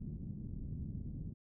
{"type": "low-pass noise", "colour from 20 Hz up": "white", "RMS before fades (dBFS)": -43, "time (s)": [0, 1.34], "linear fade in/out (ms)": 20, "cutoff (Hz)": 200, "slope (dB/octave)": 24, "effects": []}